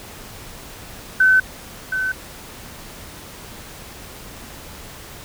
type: tone with echo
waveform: sine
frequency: 1521 Hz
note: F#6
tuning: 47 cents sharp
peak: -10 dBFS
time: 1.2-1.4 s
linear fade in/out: 5 ms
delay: 720 ms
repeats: 1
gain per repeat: -9 dB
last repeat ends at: 2.12 s
effects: pink hiss -38 dBFS RMS until 5.24 s